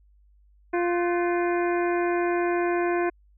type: harmonic tone with a mistuned harmonic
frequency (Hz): 349.2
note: F4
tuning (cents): 0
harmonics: 1 / 2 / 3 / 4 / 5 / 6 / 7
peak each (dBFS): -23 / -29 / -33 / -35 / -37 / -39 / -40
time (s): 0.73-3.1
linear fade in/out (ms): 10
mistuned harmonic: 4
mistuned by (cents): +140
effects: added 50 Hz sine -55 dBFS peak until 3.37 s